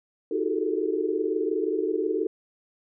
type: tone cluster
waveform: sine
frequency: 315.2 / 362.5 / 388.1 / 428 / 446.9 Hz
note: D#4 / F#4 / G4 / A4 / A4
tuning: +23 / -35 / -17 / -48 / +27 cents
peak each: -30 dBFS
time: 0.31-2.27 s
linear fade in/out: 5 ms
effects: none